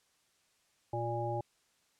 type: harmonic tone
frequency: 117.6 Hz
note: A#2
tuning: 16 cents sharp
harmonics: 1 / 3 / 5 / 7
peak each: -37 / -39 / -39 / -37 dBFS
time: 0.93-1.41 s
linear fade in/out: 5 ms
effects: white hiss -72 dBFS RMS until 1.99 s + low-pass 9000 Hz 12 dB/octave